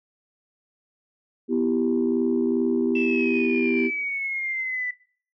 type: chord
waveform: sine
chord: E minor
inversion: second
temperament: equal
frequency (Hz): 246.9 / 329.6 / 392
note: B3 / E4 / G4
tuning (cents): 0 / 0 / 0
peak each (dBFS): -22 / -25 / -24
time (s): 1.48-3.91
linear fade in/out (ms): 50
type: exponential sweep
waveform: sine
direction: down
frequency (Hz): 2664 to 1975.5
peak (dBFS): -25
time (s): 2.95-4.91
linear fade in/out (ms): 5
effects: noise-tail reverb RT60 0.5 s tail -20 dB re dry + tanh soft clip ceiling -12 dBFS